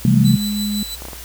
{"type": "chord", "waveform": "sine", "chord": "A minor seventh", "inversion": "first", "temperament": "equal", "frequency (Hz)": [130.81, 164.81, 196, 220], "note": ["C3", "E3", "G3", "A3"], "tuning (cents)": [0, 0, 0, 0], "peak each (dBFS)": [-14, -18, -15, -17], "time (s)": [0.05, 0.36], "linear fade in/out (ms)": 2}
{"type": "tone", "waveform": "sine", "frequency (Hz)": 207.7, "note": "G#3", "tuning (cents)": 0, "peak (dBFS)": -19, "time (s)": [0.14, 0.83], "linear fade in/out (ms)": 2}
{"type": "tone with tremolo", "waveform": "sawtooth", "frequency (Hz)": 3979, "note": "B7", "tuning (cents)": 12, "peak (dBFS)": -21, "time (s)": [0.24, 0.96], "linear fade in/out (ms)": 20, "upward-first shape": "sine", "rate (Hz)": 5.9, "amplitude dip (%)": 50}
{"type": "clicks", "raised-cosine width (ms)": 1, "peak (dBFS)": -19, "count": 4, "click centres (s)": [1.021, 1.053, 1.085, 1.132]}
{"effects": ["added 60 Hz sine -36 dBFS peak until 1.24 s", "white hiss -36 dBFS RMS until 1.24 s"]}